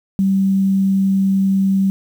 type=tone with quantisation; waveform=sine; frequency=193.6 Hz; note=G3; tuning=21 cents flat; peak=-12 dBFS; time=0.19-1.9 s; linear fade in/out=0 ms; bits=7; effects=none